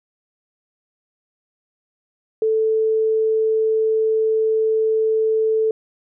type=tone; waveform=sine; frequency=440 Hz; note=A4; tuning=in tune; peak=-15 dBFS; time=2.42-5.71 s; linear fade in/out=2 ms; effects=none